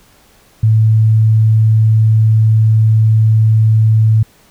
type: tone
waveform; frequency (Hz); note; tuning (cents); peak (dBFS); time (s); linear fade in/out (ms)
sine; 110; A2; 0; -6; 0.63-4.23; 5
effects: pink hiss -48 dBFS RMS until 4.5 s